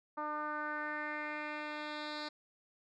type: tone with low-pass filter sweep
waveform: 10% pulse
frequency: 300.7 Hz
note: D4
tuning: 41 cents sharp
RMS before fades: -40 dBFS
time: 0.17-2.29 s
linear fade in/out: 10 ms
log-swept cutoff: 1100 to 4300 Hz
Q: 3.3
effects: none